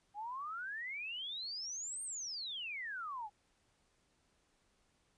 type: exponential two-way sweep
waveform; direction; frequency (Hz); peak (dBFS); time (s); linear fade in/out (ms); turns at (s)
sine; up then down; 799 to 8870 to 799; -40; 0.14-3.3; 50; 2.03
effects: pink hiss -75 dBFS RMS until 5.17 s + resampled to 22050 Hz